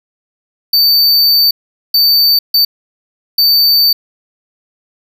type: tone bursts at uneven times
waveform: square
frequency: 4575 Hz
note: D8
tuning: 46 cents flat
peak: -7 dBFS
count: 4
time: 0.73-1.51 / 1.94-2.39 / 2.54-2.65 / 3.38-3.93 s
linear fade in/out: 5 ms
effects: none